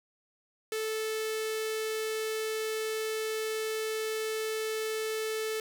sawtooth tone with notch filter, 437.8 Hz, A4, 9 cents flat, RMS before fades -33 dBFS, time 0.72-5.6 s, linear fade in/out 2 ms, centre 930 Hz, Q 1.2, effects none

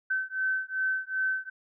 sine beating tone pair, 1532 / 1534.6 Hz, G6 / G6, -40 / -37 cents, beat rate 2.6 Hz, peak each -30 dBFS, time 0.1-1.5 s, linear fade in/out 10 ms, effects none

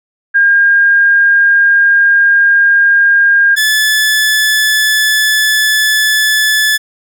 sine / sawtooth tone pair in turn, 1613 / 1729.3 Hz, G6 / A6, +49 / -30 cents, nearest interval minor second, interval 121 cents, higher second, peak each -5 dBFS, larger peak neither, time 0.34-3.56 / 3.56-6.78 s, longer neither, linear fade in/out 20 ms, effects none

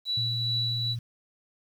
sine tone with tremolo, 3939 Hz, B7, 5 cents flat, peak -25 dBFS, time 0.05-0.96 s, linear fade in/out 50 ms, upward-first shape triangle, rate 2.4 Hz, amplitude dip 40%
sine tone, 117.5 Hz, A#2, 14 cents sharp, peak -30 dBFS, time 0.17-0.99 s, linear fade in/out 5 ms
effects 9-bit

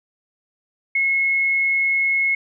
sine tone, 2175 Hz, C#7, 33 cents flat, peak -16 dBFS, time 0.95-2.35 s, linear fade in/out 5 ms, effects none

